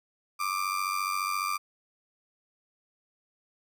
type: tone with amplitude modulation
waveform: 35% pulse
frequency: 1186 Hz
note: D6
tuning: 17 cents sharp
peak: -23 dBFS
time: 0.39-1.58 s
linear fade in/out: 20 ms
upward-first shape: sine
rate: 94.5 Hz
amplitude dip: 75%
effects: none